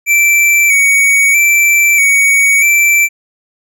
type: tone with vibrato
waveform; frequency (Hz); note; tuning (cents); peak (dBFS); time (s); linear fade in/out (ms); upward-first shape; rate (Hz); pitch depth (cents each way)
square; 2289; D7; -45; -7; 0.06-3.09; 50; square; 0.78; 36
effects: none